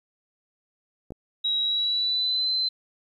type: clicks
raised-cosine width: 2 ms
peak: -26 dBFS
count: 2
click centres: 1.106 / 1.121 s
type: tone with pitch glide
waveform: sine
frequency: 3851 to 4071 Hz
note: B7 to C8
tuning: -44 to -48 cents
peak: -22 dBFS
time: 1.44-2.69 s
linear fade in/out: 10 ms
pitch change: +96 cents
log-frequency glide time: 1.61-2.51 s
effects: 10-bit

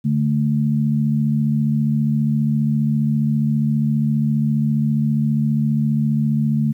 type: tone pair together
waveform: sine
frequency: 145.15 / 220 Hz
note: D3 / A3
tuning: -20 / 0 cents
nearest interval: perfect fifth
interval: 720 cents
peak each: -18 dBFS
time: 0.04-6.73 s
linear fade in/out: 20 ms
effects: 9-bit

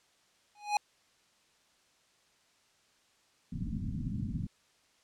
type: tone with exponential growth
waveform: square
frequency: 830.6 Hz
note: G#5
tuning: in tune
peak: -23 dBFS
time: 0.55-0.77 s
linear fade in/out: 2 ms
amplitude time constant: 47 ms
type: low-pass noise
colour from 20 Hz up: white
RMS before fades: -36 dBFS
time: 3.52-4.47 s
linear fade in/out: 5 ms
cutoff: 240 Hz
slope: 48 dB/octave
effects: white hiss -68 dBFS RMS until 5.03 s + low-pass 7000 Hz 12 dB/octave

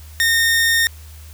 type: tone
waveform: sawtooth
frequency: 1835 Hz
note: A#6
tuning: 28 cents flat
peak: -10 dBFS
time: 0.2-0.87 s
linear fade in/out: 0 ms
effects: added 77 Hz sine -36 dBFS peak until 1.33 s + white hiss -46 dBFS RMS until 1.33 s

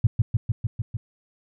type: tone with echo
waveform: sine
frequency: 110 Hz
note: A2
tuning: in tune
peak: -12 dBFS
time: 0.04-0.07 s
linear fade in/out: 5 ms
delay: 150 ms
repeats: 6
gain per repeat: -2 dB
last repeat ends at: 0.97 s
effects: none

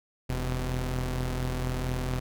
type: tone pair together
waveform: sawtooth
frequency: 40.89 / 127 Hz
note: E1 / B2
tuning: -13 / +49 cents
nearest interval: octave + minor sixth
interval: 1962 cents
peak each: -27 dBFS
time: 0.29-2.2 s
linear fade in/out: 10 ms
effects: none

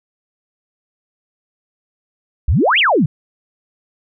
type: exponential two-way sweep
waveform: sine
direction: up then down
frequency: 52 to 3400 to 125.7 Hz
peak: -10 dBFS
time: 2.48-3.06 s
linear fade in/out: 5 ms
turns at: 2.79 s
effects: none

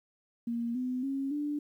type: tone with pitch steps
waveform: sine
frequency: 234.5 / 252.8 / 272.5 / 293.7 Hz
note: A#3 / B3 / C#4 / D4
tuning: +11 / +41 / -29 / 0 cents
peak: -30 dBFS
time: 0.47-1.59 s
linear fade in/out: 5 ms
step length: 280 ms
effects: 11-bit

